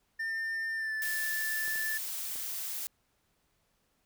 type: tone with pitch glide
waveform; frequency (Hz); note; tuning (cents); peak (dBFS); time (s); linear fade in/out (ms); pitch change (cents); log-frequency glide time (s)
triangle; 1802 to 1753.7; A6 to A6; +41 to -6; -30; 0.19-1.98; 10; -47; 0.75-0.93
type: noise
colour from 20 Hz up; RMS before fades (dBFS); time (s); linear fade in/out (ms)
blue; -37; 1.02-2.87; 0
type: clicks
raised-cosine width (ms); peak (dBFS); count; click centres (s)
1; -37; 3; 1.679 / 1.757 / 2.358
effects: pink hiss -74 dBFS RMS until 4.05 s